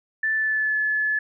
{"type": "tone with pitch glide", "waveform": "sine", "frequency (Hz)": [1760, 1720.8], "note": ["A6", "A6"], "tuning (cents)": [0, -39], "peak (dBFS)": -20, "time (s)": [0.23, 1.19], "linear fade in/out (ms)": 5, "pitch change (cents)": -39, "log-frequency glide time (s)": [0.33, 0.77], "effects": []}